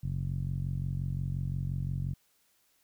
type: tone with low-pass filter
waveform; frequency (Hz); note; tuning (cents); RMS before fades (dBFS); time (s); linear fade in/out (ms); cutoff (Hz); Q
10% pulse; 45.71; F#1; -20; -33; 0.03-2.14; 10; 130; 2.8
effects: white hiss -70 dBFS RMS until 2.83 s